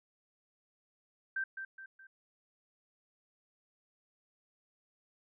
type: tone with echo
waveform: sine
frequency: 1564 Hz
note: G6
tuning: 4 cents flat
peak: -32 dBFS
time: 1.36-1.44 s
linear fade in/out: 5 ms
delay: 210 ms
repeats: 3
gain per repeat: -7 dB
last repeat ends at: 2.07 s
effects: none